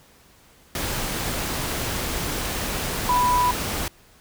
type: tone in noise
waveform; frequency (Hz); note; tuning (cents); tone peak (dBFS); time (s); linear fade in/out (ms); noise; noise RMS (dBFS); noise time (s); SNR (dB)
sine; 987.8; B5; 0; -17; 3.09-3.51; 2; pink; -27; 0.75-3.88; +7
effects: pink hiss -54 dBFS RMS until 4.2 s